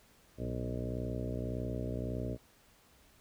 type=harmonic tone with a mistuned harmonic; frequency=61.74 Hz; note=B1; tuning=in tune; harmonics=1 / 2 / 3 / 4 / 5 / 6 / 7 / 8 / 9 / 10; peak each=-41 / -39 / -45 / -42 / -45 / -48 / -45 / -49 / -48 / -46 dBFS; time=0.37-2.38 s; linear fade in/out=50 ms; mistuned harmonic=2; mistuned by=-71 cents; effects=pink hiss -64 dBFS RMS until 3.2 s